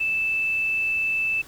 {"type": "tone", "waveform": "sine", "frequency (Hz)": 2637, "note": "E7", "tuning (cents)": 0, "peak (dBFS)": -21, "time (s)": [0, 1.42], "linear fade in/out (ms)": 10, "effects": ["pink hiss -47 dBFS RMS until 1.47 s"]}